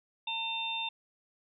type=harmonic tone; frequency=900 Hz; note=A5; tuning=39 cents sharp; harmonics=1 / 3 / 4; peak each=-38 / -37 / -35 dBFS; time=0.27-0.89 s; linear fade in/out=5 ms; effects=none